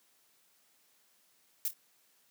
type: noise with echo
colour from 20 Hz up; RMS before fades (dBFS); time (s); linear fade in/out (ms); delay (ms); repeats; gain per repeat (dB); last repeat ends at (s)
violet; -32; 1.65-1.68; 0; 27; 2; -11; 1.734
effects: white hiss -69 dBFS RMS until 2.3 s + high-pass 150 Hz 12 dB/octave